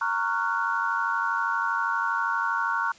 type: chord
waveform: sine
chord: Gb major seventh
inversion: first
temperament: just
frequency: 925 / 1110 / 1387.5 / 1480 Hz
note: Bb5 / Db6 / F6 / Gb6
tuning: -14 / +2 / -12 / 0 cents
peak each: -29 dBFS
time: 0.01-2.92 s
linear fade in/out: 5 ms
effects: white hiss -52 dBFS RMS until 2.98 s + resampled to 16000 Hz